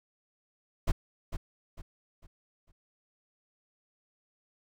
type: noise with echo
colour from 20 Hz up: brown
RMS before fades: -24 dBFS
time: 0.87-0.92 s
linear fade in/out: 10 ms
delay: 450 ms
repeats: 4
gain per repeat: -9 dB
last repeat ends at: 2.72 s
effects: none